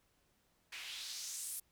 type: noise with band-pass filter sweep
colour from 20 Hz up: white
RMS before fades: -45 dBFS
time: 0.72-1.6 s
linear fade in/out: 5 ms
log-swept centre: 2200 to 11000 Hz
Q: 1.9
effects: pink hiss -75 dBFS RMS until 1.71 s